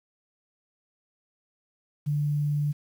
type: tone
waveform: sine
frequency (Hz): 146.83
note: D3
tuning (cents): 0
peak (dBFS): -23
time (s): 2.06-2.73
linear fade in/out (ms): 20
effects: 9-bit